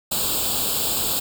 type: noise with comb filter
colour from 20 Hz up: white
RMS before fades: -23 dBFS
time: 0.11-1.2 s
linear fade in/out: 10 ms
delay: 0.25 ms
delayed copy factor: +0.85
effects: none